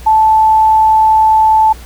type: tone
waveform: sine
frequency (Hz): 875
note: A5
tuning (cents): -10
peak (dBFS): -5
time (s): 0.06-1.73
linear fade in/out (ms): 10
effects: added 60 Hz sine -30 dBFS peak until 1.85 s + pink hiss -37 dBFS RMS until 1.85 s